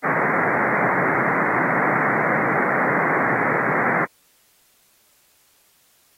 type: band-pass noise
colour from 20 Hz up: white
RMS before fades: -21 dBFS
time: 0.03-4.06 s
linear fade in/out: 20 ms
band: 120 to 2100 Hz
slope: 96 dB/octave
effects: white hiss -59 dBFS RMS until 6.17 s + AAC 48 kbps